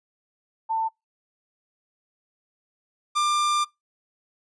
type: tone pair in turn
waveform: sine / 45% pulse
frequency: 893 / 1192 Hz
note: A5 / D6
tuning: +25 / +25 cents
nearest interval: perfect fourth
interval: 500 cents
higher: second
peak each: -22 / -20 dBFS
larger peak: second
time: 0.69-0.89 / 3.15-3.65 s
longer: second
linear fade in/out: 20 ms
effects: noise-tail reverb RT60 0.2 s tail -25 dB re dry + resampled to 22050 Hz